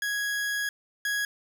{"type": "tone pair in turn", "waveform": "40% pulse", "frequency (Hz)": [1661.2, 1661.2], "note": ["G#6", "G#6"], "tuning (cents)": [0, 0], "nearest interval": "unison", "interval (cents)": 0, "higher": "neither", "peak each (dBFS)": [-26, -25], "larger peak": "second", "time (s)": [[0.02, 0.69], [1.05, 1.25]], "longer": "first", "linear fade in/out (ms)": 2, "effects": []}